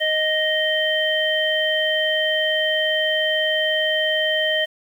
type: harmonic tone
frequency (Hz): 622.3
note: D#5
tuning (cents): 0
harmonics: 1 / 3 / 5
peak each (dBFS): -22 / -22 / -22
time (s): 0-4.66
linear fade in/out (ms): 20
effects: 8-bit